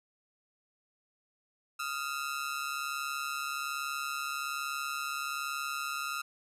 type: ring-modulated tone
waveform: sawtooth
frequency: 1318.5 Hz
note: E6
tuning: in tune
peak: -27 dBFS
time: 1.79-6.22 s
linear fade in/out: 10 ms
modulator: 70.6 Hz
effects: resampled to 32000 Hz